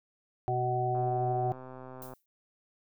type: harmonic tone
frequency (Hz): 124.7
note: B2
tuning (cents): +17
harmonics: 1 / 3 / 5 / 6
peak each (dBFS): -32 / -34 / -38 / -30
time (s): 0.48-1.52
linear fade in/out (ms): 0
type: click train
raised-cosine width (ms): 1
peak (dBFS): -32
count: 154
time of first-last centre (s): 0.95-2.136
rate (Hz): 129
type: noise with exponential decay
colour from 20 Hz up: violet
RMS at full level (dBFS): -44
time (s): 2.02-2.26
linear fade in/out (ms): 1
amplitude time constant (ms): 52
effects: none